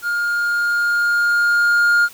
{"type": "tone with level ramp", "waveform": "triangle", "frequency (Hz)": 1415, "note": "F6", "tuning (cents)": 22, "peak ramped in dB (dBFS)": [-16, -9], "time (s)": [0.02, 2.09], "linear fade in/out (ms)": 50, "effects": ["white hiss -42 dBFS RMS until 2.13 s"]}